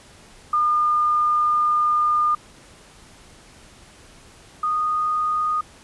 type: tone pair in turn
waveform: sine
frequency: 1212 / 1234.6 Hz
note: D#6 / D#6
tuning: -46 / -14 cents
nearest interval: unison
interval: 32 cents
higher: second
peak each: -16 / -19 dBFS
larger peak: first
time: 0.53-2.35 / 4.63-5.61 s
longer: first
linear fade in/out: 5 ms
effects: pink hiss -48 dBFS RMS until 5.83 s + resampled to 24000 Hz